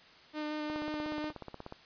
sawtooth tone with vibrato, 302.9 Hz, D#4, 46 cents flat, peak -31 dBFS, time 0.33-1.33 s, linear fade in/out 50 ms, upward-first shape square, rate 5.6 Hz, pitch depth 9 cents each way
click train, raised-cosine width 1 ms, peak -28 dBFS, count 18, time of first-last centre 0.7-1.724 s, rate 16.6 Hz
effects white hiss -57 dBFS RMS until 1.85 s + resampled to 11025 Hz

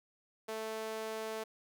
sawtooth tone with high-pass filter, 220 Hz, A3, in tune, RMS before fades -40 dBFS, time 0.48-1.44 s, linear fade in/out 10 ms, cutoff 490 Hz, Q 1.8, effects none

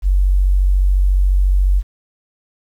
sine tone, 47.09 Hz, F#1, 31 cents sharp, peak -10 dBFS, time 0.02-1.83 s, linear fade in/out 50 ms, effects 8-bit

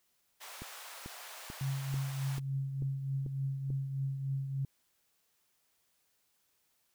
pink high-pass noise, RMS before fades -48 dBFS, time 0.4-2.4 s, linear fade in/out 20 ms, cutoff 660 Hz, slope 24 dB/octave
click train, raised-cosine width 3 ms, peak -31 dBFS, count 8, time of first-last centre 0.62-3.704 s, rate 2.27 Hz
sine tone with tremolo, 136.1 Hz, C#3, 31 cents flat, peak -30 dBFS, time 1.61-4.65 s, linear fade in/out 2 ms, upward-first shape triangle, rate 3.4 Hz, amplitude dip 55%
effects white hiss -75 dBFS RMS until 6.94 s

